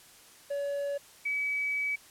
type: tone pair in turn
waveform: triangle / sine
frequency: 567 / 2284 Hz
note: C#5 / D7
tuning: +39 / -49 cents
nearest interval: 2 octaves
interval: 2412 cents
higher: second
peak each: -28 dBFS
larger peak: neither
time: 0.5-0.98 / 1.25-1.96 s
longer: second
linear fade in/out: 10 ms
effects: white hiss -55 dBFS RMS until 2.1 s + low-pass 12000 Hz 12 dB/octave